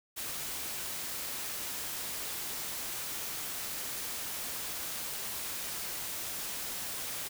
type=noise; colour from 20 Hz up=white; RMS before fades=-38 dBFS; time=0.16-7.29 s; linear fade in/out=20 ms; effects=none